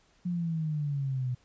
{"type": "exponential sweep", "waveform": "sine", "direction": "down", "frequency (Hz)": [179.5, 123.47], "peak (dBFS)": -28, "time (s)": [0.25, 1.35], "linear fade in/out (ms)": 10, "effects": ["pink hiss -65 dBFS RMS until 1.44 s", "resampled to 16000 Hz"]}